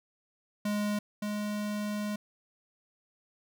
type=tone pair in turn; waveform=square; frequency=207.7 / 208.6 Hz; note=G#3 / G#3; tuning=0 / +8 cents; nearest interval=unison; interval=8 cents; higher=second; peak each=-29 / -32 dBFS; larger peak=first; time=0.65-0.99 / 1.22-2.16 s; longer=second; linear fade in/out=5 ms; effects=none